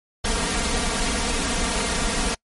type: noise with comb filter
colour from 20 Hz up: pink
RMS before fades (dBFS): -23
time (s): 0.24-2.35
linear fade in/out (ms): 10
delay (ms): 4.3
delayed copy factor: +1
effects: noise-tail reverb RT60 0.1 s tail -26 dB re dry + MP3 48 kbps